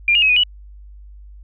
sine tone with pitch steps, 2395 / 2846 / 2557 / 2473 / 2944 Hz, D7 / F7 / D#7 / D#7 / F#7, +33 / +32 / +47 / -11 / -9 cents, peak -11 dBFS, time 0.08-0.435 s, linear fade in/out 2 ms, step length 71 ms, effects added 50 Hz sine -37 dBFS peak until 1.43 s

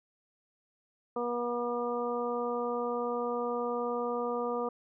harmonic tone, 240.7 Hz, B3, 44 cents flat, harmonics 1 / 2 / 3 / 4 / 5, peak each -38 / -32 / -39 / -40 / -38 dBFS, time 1.16-4.69 s, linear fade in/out 5 ms, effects none

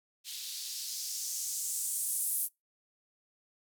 violet noise with band-pass filter sweep, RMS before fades -36 dBFS, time 0.24-2.49 s, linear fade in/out 50 ms, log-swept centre 3500 to 11000 Hz, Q 2.1, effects noise-tail reverb RT60 0.2 s tail -25 dB re dry

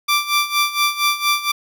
15% pulse tone with tremolo, 1174.7 Hz, D6, in tune, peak -7 dBFS, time 0.08-1.52 s, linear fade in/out 10 ms, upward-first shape sine, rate 4.3 Hz, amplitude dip 80%, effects none

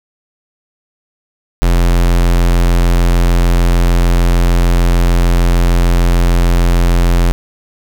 square tone, 43.32 Hz, F1, 13 cents flat, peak -8 dBFS, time 1.62-7.32 s, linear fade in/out 0 ms, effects none

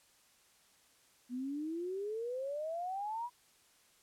sine exponential sweep, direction up, 240.6 to 987.8 Hz, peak -36 dBFS, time 1.29-3.3 s, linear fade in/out 50 ms, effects white hiss -67 dBFS RMS until 4.02 s + low-pass 11000 Hz 12 dB/octave

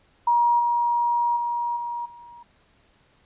sine tone with level steps, 951 Hz, A#5, 34 cents sharp, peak -16 / -19 / -23 / -27 / -42 dBFS, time 0.27-2.43 s, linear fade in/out 5 ms, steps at 0.59 / 1.36 / 1.76 / 2.05 s, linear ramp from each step 10 ms, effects pink hiss -61 dBFS RMS until 3.25 s + resampled to 8000 Hz

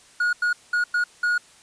triangle tone bursts at uneven times, 1445 Hz, F#6, 41 cents flat, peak -17 dBFS, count 5, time 0.2-0.33 / 0.42-0.53 / 0.73-0.84 / 0.94-1.04 / 1.23-1.38 s, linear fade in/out 5 ms, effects white hiss -52 dBFS RMS until 1.62 s + resampled to 22050 Hz

